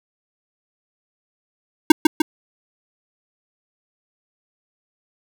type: tone with echo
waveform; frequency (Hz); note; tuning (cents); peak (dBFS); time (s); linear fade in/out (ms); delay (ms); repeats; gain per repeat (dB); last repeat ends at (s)
square; 311.1; D#4; 0; -3; 1.9-1.92; 5; 150; 2; -5; 2.22
effects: none